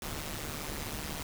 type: noise with amplitude modulation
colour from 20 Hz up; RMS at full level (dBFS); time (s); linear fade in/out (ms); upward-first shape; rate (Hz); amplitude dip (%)
pink; -35; 0.02-1.23; 2; sine; 149; 80
effects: none